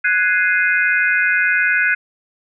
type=chord; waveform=sine; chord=Ab dominant seventh; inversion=third; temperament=equal; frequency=1480 / 1661.2 / 2093 / 2489 Hz; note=Gb6 / Ab6 / C7 / Eb7; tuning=0 / 0 / 0 / 0 cents; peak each=-16 / -19 / -21 / -21 dBFS; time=0.04-1.95 s; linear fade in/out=10 ms; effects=none